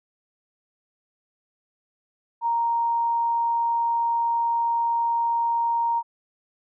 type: tone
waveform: sine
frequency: 932.3 Hz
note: A#5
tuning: in tune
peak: -20 dBFS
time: 2.41-6.03 s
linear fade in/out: 50 ms
effects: none